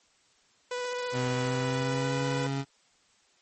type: tone with vibrato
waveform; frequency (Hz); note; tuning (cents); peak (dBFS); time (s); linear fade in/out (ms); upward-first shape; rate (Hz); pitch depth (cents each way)
sawtooth; 494; B4; 0; -27; 0.71-2.47; 5; square; 15; 10
type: tone with pitch glide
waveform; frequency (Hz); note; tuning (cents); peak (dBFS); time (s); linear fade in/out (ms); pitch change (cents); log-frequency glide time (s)
25% pulse; 126.9 to 137.59; B2 to C#3; +47 to -13; -25; 1.12-2.65; 50; +140; 1.34-2.2
effects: white hiss -65 dBFS RMS until 3.41 s + MP3 32 kbps